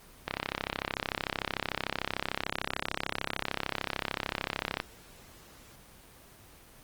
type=click train; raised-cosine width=0.3 ms; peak=-13 dBFS; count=152; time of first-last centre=0.28-4.801 s; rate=33.4 Hz; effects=pink hiss -54 dBFS RMS until 6.83 s + Opus 24 kbps